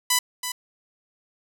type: tone with echo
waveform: 5% pulse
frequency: 996 Hz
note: B5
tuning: 14 cents sharp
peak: -6 dBFS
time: 0.1-0.19 s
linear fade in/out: 5 ms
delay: 330 ms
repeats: 1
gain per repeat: -9 dB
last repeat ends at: 0.52 s
effects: none